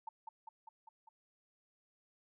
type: tone with echo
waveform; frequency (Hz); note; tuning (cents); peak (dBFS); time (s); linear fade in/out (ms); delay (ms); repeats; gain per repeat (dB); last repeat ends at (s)
sine; 890; A5; +20; -40; 0.07-0.09; 5; 200; 5; -3; 1.09
effects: none